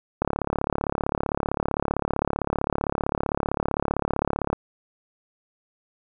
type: click train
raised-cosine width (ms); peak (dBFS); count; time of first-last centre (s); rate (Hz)
1; -9; 154; 0.22-4.53; 35.5
effects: none